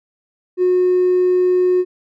sine tone with hard clipping, 363.6 Hz, F#4, 30 cents flat, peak -12 dBFS, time 0.57-1.85 s, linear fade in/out 50 ms, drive 1 dB, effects none

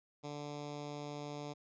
10% pulse tone with notch filter, 146.5 Hz, D3, 4 cents flat, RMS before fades -44 dBFS, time 0.23-1.54 s, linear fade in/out 20 ms, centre 1800 Hz, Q 1.5, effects resampled to 16000 Hz

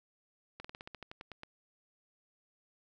slowing click train, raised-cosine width 0.3 ms, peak -29 dBFS, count 12, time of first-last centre 0.6-1.434 s, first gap 45 ms, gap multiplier 1.1, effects none

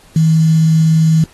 sine tone with quantisation, 160 Hz, D#3, 49 cents sharp, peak -7 dBFS, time 0.16-1.24 s, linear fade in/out 2 ms, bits 5, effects pink hiss -46 dBFS RMS until 1.33 s + AAC 32 kbps

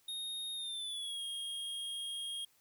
square tone with pitch glide, 3715 to 3253 Hz, A#7 to G#7, -7 to -37 cents, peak -39 dBFS, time 0.08-2.45 s, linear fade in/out 5 ms, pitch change -230 cents, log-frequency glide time 0.54-1.23 s, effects white hiss -70 dBFS RMS until 2.6 s

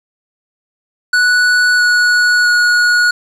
square tone with pitch steps, 1476 / 1464.1 / 1452.3 Hz, F#6 / F#6 / F#6, -5 / -19 / -33 cents, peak -9 dBFS, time 1.13-3.11 s, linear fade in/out 5 ms, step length 660 ms, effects low-pass 7000 Hz 12 dB/octave + 7-bit

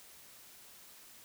silence, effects white hiss -56 dBFS RMS until 1.24 s

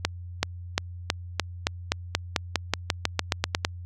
accelerating click train, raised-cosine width 0.2 ms, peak -4 dBFS, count 18, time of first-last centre 0.05-3.649 s, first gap 380 ms, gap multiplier 0.92, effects added 88 Hz sine -36 dBFS peak until 3.85 s + AAC 64 kbps

